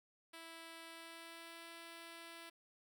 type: tone with pitch glide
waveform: 5% pulse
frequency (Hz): 329.6 to 334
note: E4 to E4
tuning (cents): 0 to +23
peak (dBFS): -40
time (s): 0.33-2.5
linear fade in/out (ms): 10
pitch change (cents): +23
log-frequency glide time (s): 0.83-1.7
effects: none